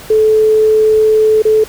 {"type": "tone with dropouts", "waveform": "sine", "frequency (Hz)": 434, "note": "A4", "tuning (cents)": -24, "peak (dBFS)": -6, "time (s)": [0.1, 1.64], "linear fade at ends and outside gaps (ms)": 5, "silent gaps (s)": [1.422, 1.451], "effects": ["pink hiss -33 dBFS RMS until 1.68 s"]}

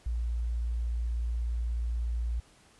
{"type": "tone", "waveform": "sine", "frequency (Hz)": 58.27, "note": "A#1", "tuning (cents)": 0, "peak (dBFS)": -28, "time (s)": [0.06, 2.4], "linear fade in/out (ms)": 5, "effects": ["pink hiss -60 dBFS RMS until 2.79 s", "resampled to 24000 Hz"]}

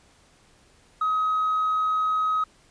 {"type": "tone with tanh clipping", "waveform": "triangle", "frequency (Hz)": 1267, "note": "D#6", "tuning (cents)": 31, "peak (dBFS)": -21, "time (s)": [1.01, 2.44], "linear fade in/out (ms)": 5, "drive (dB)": 5, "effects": ["pink hiss -58 dBFS RMS until 2.7 s", "resampled to 22050 Hz"]}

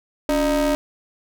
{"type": "ring-modulated tone", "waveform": "square", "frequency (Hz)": 160.6, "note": "E3", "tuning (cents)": -45, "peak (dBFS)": -15, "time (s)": [0.29, 0.75], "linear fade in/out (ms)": 0, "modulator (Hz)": 444, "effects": []}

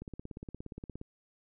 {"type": "click train", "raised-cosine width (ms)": 3, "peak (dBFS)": -29, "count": 18, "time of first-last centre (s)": [0.02, 1.014], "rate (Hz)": 17.1, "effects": []}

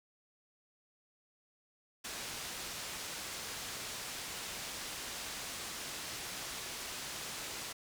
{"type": "low-pass noise", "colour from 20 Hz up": "white", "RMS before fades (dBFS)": -43, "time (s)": [2.04, 7.73], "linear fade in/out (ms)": 10, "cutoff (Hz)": 7400, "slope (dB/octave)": 12, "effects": []}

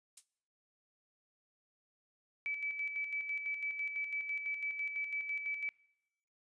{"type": "noise with exponential decay", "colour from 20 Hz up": "violet", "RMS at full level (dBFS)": -40, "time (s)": [0.17, 0.26], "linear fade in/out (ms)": 5, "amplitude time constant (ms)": 18}
{"type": "tone with tremolo", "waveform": "sine", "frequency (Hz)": 2300, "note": "D7", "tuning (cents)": -37, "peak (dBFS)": -34, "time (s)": [2.46, 5.69], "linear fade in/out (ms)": 0, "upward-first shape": "square", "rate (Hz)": 6, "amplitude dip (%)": 50}
{"effects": ["noise-tail reverb RT60 0.8 s tail -23 dB re dry", "resampled to 22050 Hz"]}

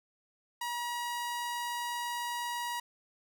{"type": "tone", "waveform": "sawtooth", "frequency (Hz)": 958, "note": "A#5", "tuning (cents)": 47, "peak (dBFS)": -30, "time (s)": [0.61, 2.8], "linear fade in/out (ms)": 5, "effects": []}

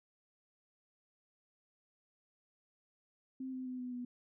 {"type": "tone with pitch steps", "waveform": "sine", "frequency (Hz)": [261.6, 257.6, 253.6, 249.6, 245.8], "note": ["C4", "C4", "B3", "B3", "B3"], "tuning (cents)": [0, -27, 46, 19, -8], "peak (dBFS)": -39, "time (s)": [3.4, 4.05], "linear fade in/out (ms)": 5, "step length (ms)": 130, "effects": []}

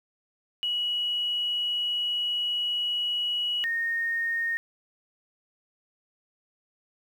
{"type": "tone pair in turn", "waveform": "sine", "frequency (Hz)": [2925, 1846], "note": ["F#7", "A#6"], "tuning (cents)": [-21, -17], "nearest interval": "minor sixth", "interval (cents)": 796, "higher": "first", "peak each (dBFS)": -25, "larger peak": "neither", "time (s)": [[0.63, 3.64], [3.64, 4.57]], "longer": "first", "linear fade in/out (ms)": 0, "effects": ["9-bit"]}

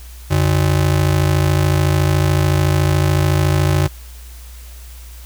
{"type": "ring-modulated tone", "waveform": "square", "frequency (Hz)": 116.54, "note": "A#2", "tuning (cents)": 0, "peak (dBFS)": -10, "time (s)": [0.3, 3.88], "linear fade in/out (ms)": 20, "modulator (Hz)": 26.9, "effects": ["added 60 Hz sine -33 dBFS peak until 5.25 s", "white hiss -43 dBFS RMS until 5.25 s"]}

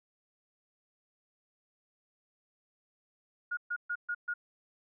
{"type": "tone bursts", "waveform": "sine", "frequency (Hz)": 1435, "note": "F6", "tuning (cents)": 47, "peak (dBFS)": -31, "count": 5, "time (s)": [3.51, 4.34], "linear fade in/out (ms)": 10, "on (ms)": 62, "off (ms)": 130, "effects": []}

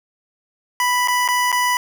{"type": "tone with dropouts", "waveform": "25% pulse", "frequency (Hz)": 987.8, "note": "B5", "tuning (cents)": 0, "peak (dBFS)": -12, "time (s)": [0.8, 1.77], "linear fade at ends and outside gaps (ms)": 1, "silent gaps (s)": [[1.075, 1.083], [1.278, 1.286], [1.518, 1.526]], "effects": []}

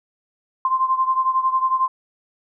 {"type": "beating tone pair", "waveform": "sine", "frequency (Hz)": [1043, 1054], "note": ["C6", "C6"], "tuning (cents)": [-6, 12], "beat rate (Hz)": 11, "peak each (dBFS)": [-18, -22], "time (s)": [0.65, 1.88], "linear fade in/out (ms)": 2, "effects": []}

